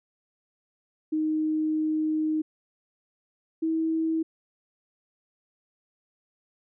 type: tone pair in turn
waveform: sine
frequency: 311.1 / 322.3 Hz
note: D#4 / E4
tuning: 0 / -39 cents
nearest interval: minor second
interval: 61 cents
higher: second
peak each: -23 dBFS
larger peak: neither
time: 1.12-2.42 / 3.62-4.23 s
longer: first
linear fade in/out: 10 ms
effects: none